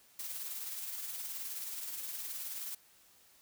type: noise with tremolo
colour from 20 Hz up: blue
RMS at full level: -40 dBFS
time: 0.19-2.75 s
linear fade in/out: 5 ms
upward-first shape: sine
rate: 19 Hz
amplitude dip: 35%
effects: white hiss -64 dBFS RMS until 3.41 s